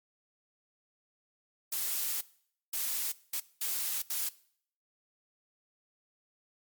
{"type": "noise bursts at uneven times", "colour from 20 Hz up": "blue", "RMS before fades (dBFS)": -33, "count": 5, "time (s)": [[1.72, 2.21], [2.73, 3.12], [3.33, 3.4], [3.61, 4.02], [4.1, 4.29]], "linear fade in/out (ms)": 5, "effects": ["noise-tail reverb RT60 0.6 s tail -20 dB re dry", "MP3 96 kbps"]}